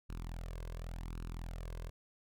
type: tone with flanger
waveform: sawtooth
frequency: 41.86 Hz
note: E1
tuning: 27 cents sharp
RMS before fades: -43 dBFS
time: 0.09-1.9 s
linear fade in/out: 10 ms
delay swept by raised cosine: 0.73 to 1.93 ms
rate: 0.89 Hz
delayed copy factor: +0.65
effects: none